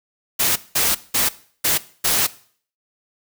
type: noise bursts at uneven times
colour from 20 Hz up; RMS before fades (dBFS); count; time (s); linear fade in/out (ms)
white; -18; 5; 0.39-0.56 / 0.75-0.95 / 1.14-1.29 / 1.64-1.78 / 2.04-2.27; 10
effects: noise-tail reverb RT60 0.5 s tail -18 dB re dry